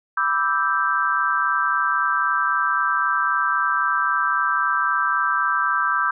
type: chord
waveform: sine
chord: E minor seventh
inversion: second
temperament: equal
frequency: 987.8 / 1174.7 / 1318.5 / 1568 Hz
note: B5 / D6 / E6 / G6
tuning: 0 / 0 / 0 / 0 cents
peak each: -27 / -23 / -23 / -22 dBFS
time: 0.17-6.11 s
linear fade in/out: 5 ms
effects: none